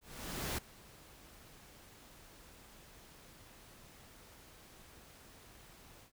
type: noise with ADSR envelope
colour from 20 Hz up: pink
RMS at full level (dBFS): -37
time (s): 0.01-6.12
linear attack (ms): 570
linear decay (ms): 7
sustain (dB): -21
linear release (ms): 92
effects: none